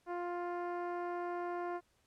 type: tone with low-pass filter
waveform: 10% pulse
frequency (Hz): 350.8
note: F4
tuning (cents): +8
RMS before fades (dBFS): -39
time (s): 0.06-1.81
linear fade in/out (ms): 50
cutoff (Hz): 880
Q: 0.7
effects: pink hiss -74 dBFS RMS until 2.06 s + low-pass 11000 Hz 12 dB/octave